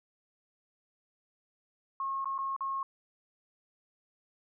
sine tone with dropouts, 1084 Hz, C#6, 39 cents flat, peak -31 dBFS, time 2-2.83 s, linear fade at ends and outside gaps 2 ms, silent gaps 2.245-2.256 / 2.38-2.387 / 2.564-2.607 s, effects none

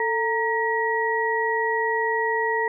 sine tone cluster, 443.6 / 929 / 1912 Hz, A4 / A#5 / A#6, +14 / -6 / +43 cents, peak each -25 dBFS, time 0-2.68 s, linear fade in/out 2 ms, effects none

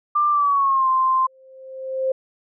sine tone with pitch glide, 1187 to 1045.4 Hz, D6 to C6, +18 to -2 cents, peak -15 dBFS, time 0.15-1.27 s, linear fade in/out 10 ms, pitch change -220 cents, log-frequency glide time 0.3-0.88 s
sine tone with exponential growth, 526 Hz, C5, 9 cents sharp, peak -16 dBFS, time 1.2-2.12 s, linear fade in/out 5 ms, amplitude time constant 200 ms
effects none

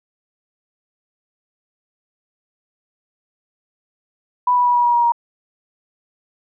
sine tone with pitch steps, 987.8 / 980.4 / 973.1 / 965.8 / 958.6 / 951.4 / 944.3 Hz, B5 / B5 / B5 / B5 / A#5 / A#5 / A#5, 0 / -13 / -26 / -39 / +48 / +35 / +22 cents, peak -12 dBFS, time 4.47-5.121 s, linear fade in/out 5 ms, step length 93 ms, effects none

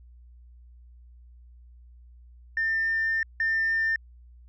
sine tone pair in turn, 1799 / 1799 Hz, A6 / A6, +38 / +38 cents, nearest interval unison, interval 0 cents, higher neither, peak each -22 / -21 dBFS, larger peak second, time 2.57-3.23 / 3.4-3.96 s, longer first, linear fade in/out 2 ms, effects tanh soft clip ceiling -19 dBFS + added 60 Hz sine -48 dBFS peak until 4.48 s

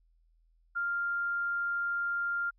sine tone, 1396.9 Hz, F6, in tune, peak -29 dBFS, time 0.75-2.51 s, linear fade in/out 20 ms, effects added 41 Hz sine -64 dBFS peak until 2.58 s

